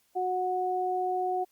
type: tone pair together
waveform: sine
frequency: 367.1 / 734.2 Hz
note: F#4 / F#5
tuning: -14 / -14 cents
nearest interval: octave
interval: 1200 cents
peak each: -31 / -28 dBFS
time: 0.15-1.45 s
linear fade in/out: 20 ms
effects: white hiss -69 dBFS RMS until 1.51 s + Opus 48 kbps